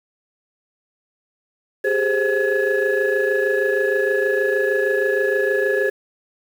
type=tone cluster; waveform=sine; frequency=393.7 / 420.1 / 525 / 1695 Hz; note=G4 / G#4 / C5 / G#6; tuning=+8 / +20 / +6 / +35 cents; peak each=-21 dBFS; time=1.84-5.9 s; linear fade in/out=10 ms; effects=tanh soft clip ceiling -10 dBFS + 7-bit